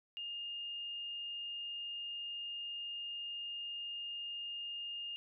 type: tone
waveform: sine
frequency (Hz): 2827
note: F7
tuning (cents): +20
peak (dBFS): -40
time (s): 0.17-5.16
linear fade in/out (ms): 0
effects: none